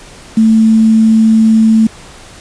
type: tone with quantisation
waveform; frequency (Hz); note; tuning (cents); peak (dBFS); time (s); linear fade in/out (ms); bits
sine; 221.6; A3; +13; -4; 0.37-1.87; 5; 5
effects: pink hiss -35 dBFS RMS until 2.4 s + resampled to 22050 Hz